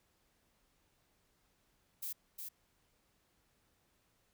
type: noise with echo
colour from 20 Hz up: violet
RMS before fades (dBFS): -41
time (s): 2.02-2.13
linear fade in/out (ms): 10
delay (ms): 360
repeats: 1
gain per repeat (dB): -4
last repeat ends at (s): 2.49
effects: pink hiss -75 dBFS RMS until 4.33 s